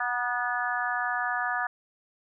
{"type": "harmonic tone with a mistuned harmonic", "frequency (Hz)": 245, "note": "B3", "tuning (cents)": -14, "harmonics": [3, 4, 5, 6, 7], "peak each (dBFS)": [-32, -35, -33, -33, -31], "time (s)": [0, 1.67], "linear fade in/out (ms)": 5, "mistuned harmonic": 4, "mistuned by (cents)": -30, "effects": []}